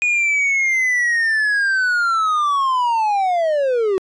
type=linear sweep; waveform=triangle; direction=down; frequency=2468 to 368.2 Hz; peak=-13 dBFS; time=0.02-3.98 s; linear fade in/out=0 ms; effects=resampled to 22050 Hz